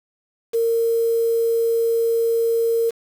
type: tone with quantisation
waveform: sine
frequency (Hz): 460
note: A#4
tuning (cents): -23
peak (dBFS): -16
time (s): 0.53-2.91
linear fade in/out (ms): 20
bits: 6
effects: none